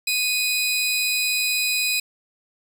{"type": "tone pair together", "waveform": "sawtooth", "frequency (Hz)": [2489, 4007], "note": ["D#7", "B7"], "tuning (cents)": [0, 24], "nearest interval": "minor sixth", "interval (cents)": 824, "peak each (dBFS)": [-18, -23], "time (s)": [0.07, 2], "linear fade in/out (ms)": 5, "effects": []}